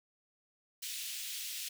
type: high-pass noise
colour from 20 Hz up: pink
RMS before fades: -41 dBFS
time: 0.82-1.69 s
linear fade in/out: 10 ms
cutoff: 2600 Hz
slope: 24 dB/octave
effects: none